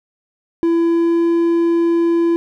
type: tone with pitch glide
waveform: triangle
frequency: 335 to 337.5 Hz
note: E4 to E4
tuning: +28 to +41 cents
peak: -10 dBFS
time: 0.63-2.36 s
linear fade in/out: 0 ms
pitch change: +13 cents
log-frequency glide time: 0.73-1.27 s
effects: none